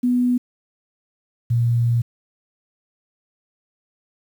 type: tone pair in turn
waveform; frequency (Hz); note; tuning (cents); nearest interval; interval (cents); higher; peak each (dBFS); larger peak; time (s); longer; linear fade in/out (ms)
sine; 246.9 / 118.22; B3 / A#2; 0 / +25; octave + minor second; 1275; first; -15; neither; 0.03-0.38 / 1.5-2.02; second; 10
effects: 8-bit